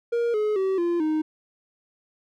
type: tone with pitch steps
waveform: triangle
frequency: 470.9 / 424.4 / 382.5 / 344.7 / 310.7 Hz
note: A#4 / G#4 / G4 / F4 / D#4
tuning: +18 / +38 / -42 / -23 / -2 cents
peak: -19 dBFS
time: 0.12-1.22 s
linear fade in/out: 10 ms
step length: 220 ms
effects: none